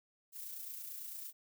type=noise with amplitude modulation; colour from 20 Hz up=violet; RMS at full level=-44 dBFS; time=0.32-1.33 s; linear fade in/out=50 ms; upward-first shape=sine; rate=29 Hz; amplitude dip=40%; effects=none